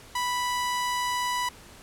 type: tone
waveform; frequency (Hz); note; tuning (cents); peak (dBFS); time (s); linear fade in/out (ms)
sawtooth; 987; B5; -1; -22; 0.15-1.49; 5
effects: pink hiss -49 dBFS RMS until 1.82 s + low-pass 12000 Hz 12 dB/octave